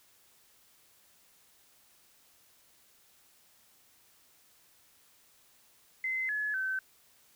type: tone with pitch steps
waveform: sine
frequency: 2057 / 1703 / 1536 Hz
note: C7 / G#6 / G6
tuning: -30 / +43 / -36 cents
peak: -30 dBFS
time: 6.04-6.79 s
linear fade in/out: 2 ms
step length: 250 ms
effects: white hiss -64 dBFS RMS until 7.35 s